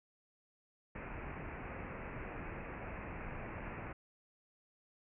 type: low-pass noise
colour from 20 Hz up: pink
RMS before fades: -45 dBFS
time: 0.95-3.93 s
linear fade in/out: 5 ms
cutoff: 2600 Hz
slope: 96 dB/octave
effects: none